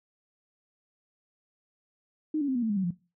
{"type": "tone with pitch steps", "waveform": "sine", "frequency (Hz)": [308.5, 284.5, 262.4, 242, 223.2, 205.9, 189.9, 175.15], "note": ["D#4", "C#4", "C4", "B3", "A3", "G#3", "F#3", "F3"], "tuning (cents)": [-15, 45, 5, -35, 25, -15, 45, 5], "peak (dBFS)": -25, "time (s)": [2.34, 2.908], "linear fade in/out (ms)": 5, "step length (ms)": 71, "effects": ["noise-tail reverb RT60 0.3 s tail -19 dB re dry"]}